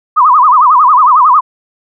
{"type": "tone with vibrato", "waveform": "sine", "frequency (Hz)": 1108.7, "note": "C#6", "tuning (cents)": 0, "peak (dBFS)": -3, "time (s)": [0.16, 1.41], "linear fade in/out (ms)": 20, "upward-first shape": "sine", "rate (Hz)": 11, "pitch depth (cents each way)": 230, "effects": []}